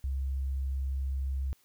sine tone, 67.2 Hz, C2, 47 cents sharp, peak -29 dBFS, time 0.04-1.53 s, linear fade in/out 0 ms, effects white hiss -67 dBFS RMS until 1.64 s

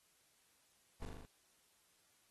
brown noise with echo, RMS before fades -44 dBFS, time 1.02-1.05 s, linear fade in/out 0 ms, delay 40 ms, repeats 5, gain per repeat -2 dB, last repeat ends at 1.25 s, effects white hiss -73 dBFS RMS until 2.3 s + AAC 32 kbps

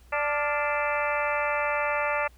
harmonic tone with a mistuned harmonic, 293.7 Hz, D4, in tune, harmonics 2 / 3 / 4 / 5 / 6 / 7 / 8 / 9, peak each -29 / -31 / -32 / -33 / -34 / -34 / -35 / -36 dBFS, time 0.12-2.28 s, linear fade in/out 10 ms, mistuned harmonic 5, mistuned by -74 cents, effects added 60 Hz sine -51 dBFS peak until 2.37 s + pink hiss -61 dBFS RMS until 2.37 s

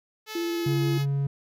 5% pulse tone with pitch glide, 433.5 to 424.6 Hz, A4 to G#4, -26 to +38 cents, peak -23 dBFS, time 0.26-1.06 s, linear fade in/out 50 ms, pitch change -36 cents, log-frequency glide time 0.42-0.83 s
sine tone with vibrato, 339.8 Hz, F4, 47 cents flat, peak -26 dBFS, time 0.35-0.98 s, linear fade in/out 5 ms, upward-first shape triangle, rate 17 Hz, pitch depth 19 cents each way
triangle tone, 139.7 Hz, C#3, 14 cents sharp, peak -21 dBFS, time 0.66-1.27 s, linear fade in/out 5 ms
effects none

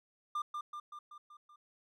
triangle tone with echo, 1197 Hz, D6, 33 cents sharp, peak -31 dBFS, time 0.35-0.42 s, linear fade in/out 5 ms, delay 190 ms, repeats 6, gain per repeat -4 dB, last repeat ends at 1.56 s, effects none

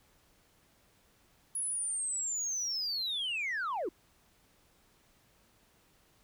sine linear sweep, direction down, 10548 to 300 Hz, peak -30 dBFS, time 1.55-3.89 s, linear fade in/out 5 ms, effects tanh soft clip ceiling -30 dBFS + pink hiss -67 dBFS RMS until 6.23 s

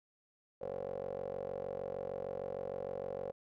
15% pulse tone with band-pass filter, 46.51 Hz, F#1, 10 cents sharp, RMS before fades -41 dBFS, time 0.61-3.32 s, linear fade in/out 10 ms, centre 550 Hz, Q 8.7, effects none

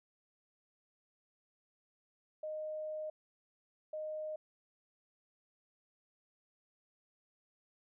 sine tone bursts at uneven times, 618 Hz, D#5, 12 cents flat, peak -38 dBFS, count 2, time 2.43-3.1 / 3.93-4.36 s, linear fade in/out 5 ms, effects none

